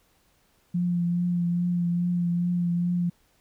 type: tone with vibrato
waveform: sine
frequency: 174.61 Hz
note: F3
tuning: in tune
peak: -22 dBFS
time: 0.74-3.1 s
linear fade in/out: 10 ms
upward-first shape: triangle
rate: 2.4 Hz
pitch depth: 25 cents each way
effects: pink hiss -65 dBFS RMS until 3.4 s